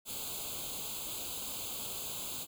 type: noise with comb filter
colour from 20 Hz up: white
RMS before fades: -40 dBFS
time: 0.05-2.47 s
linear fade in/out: 50 ms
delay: 0.27 ms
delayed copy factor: +1
effects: none